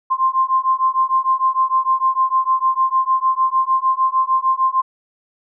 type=beating tone pair; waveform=sine; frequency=1046.5 / 1053.1 Hz; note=C6 / C6; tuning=0 / +11 cents; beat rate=6.6 Hz; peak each=-17 dBFS; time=0.1-4.82 s; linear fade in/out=20 ms; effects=none